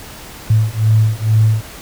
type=beating tone pair; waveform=sine; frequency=108.3 / 110.5 Hz; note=A2 / A2; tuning=-27 / +8 cents; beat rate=2.2 Hz; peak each=-13 dBFS; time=0.5-1.61 s; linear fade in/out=5 ms; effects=pink hiss -34 dBFS RMS until 1.81 s